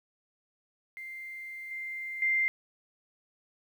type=tone with level steps; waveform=sine; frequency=2093 Hz; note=C7; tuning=in tune; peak=-39 / -35 / -24 dBFS; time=0.97-2.48 s; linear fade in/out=0 ms; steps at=1.71 / 2.22 s; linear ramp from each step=2 ms; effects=10-bit